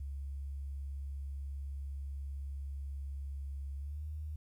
sine tone with pitch glide, 69.3 to 76.01 Hz, C#2 to D#2, 0 to -40 cents, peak -38 dBFS, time 0-4.36 s, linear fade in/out 5 ms, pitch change +160 cents, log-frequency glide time 3.78-4.04 s, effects 12-bit

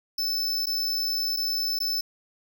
square tone with dropouts, 5270 Hz, E8, 1 cent flat, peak -25 dBFS, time 0.18-2.01 s, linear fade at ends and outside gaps 5 ms, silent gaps 0.659-0.668 / 1.365-1.37 / 1.79-1.802 s, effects none

